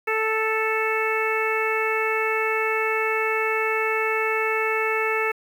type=harmonic tone; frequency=440 Hz; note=A4; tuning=in tune; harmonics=1 / 2 / 3 / 4 / 5 / 6; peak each=-25 / -30 / -28 / -29 / -27 / -30 dBFS; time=0.07-5.32 s; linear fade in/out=10 ms; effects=8-bit